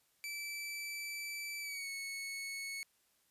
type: tone with pitch glide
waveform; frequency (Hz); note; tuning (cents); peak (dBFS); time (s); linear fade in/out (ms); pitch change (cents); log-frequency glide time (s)
sawtooth; 2320 to 2205; D7 to C#7; -22 to -10; -37; 0.24-2.83; 0; -88; 1.61-1.89
effects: white hiss -74 dBFS RMS until 3.3 s + resampled to 32000 Hz